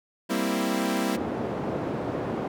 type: chord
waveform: sawtooth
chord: C dominant seventh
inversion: second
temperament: equal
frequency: 196 / 233.1 / 261.6 / 329.6 Hz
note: G3 / Bb3 / C4 / E4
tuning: 0 / 0 / 0 / 0 cents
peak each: -26 dBFS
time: 0.29-1.17 s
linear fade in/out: 20 ms
type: band-pass noise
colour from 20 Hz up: white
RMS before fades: -30 dBFS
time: 1.15-2.48 s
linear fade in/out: 5 ms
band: 130 to 490 Hz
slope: 12 dB/octave
effects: none